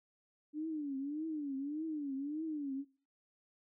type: tone with vibrato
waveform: sine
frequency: 293.7 Hz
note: D4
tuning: in tune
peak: -36 dBFS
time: 0.53-2.85 s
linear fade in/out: 50 ms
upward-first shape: triangle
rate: 1.7 Hz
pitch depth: 180 cents each way
effects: noise-tail reverb RT60 0.4 s tail -20 dB re dry